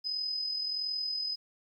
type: tone with amplitude modulation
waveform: sine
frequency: 5030 Hz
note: D#8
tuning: 18 cents sharp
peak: -29 dBFS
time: 0.04-1.36 s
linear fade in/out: 20 ms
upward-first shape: sine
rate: 41.4 Hz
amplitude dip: 45%
effects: 11-bit